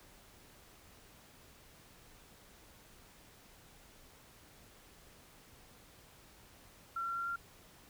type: tone with pitch steps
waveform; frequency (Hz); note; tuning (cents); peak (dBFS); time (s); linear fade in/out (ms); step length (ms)
sine; 1360 / 1367.9 / 1375.8 / 1383.8; F6 / F6 / F6 / F6; -46 / -36 / -26 / -16; -35; 6.96-7.36; 5; 100
effects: pink hiss -60 dBFS RMS until 7.89 s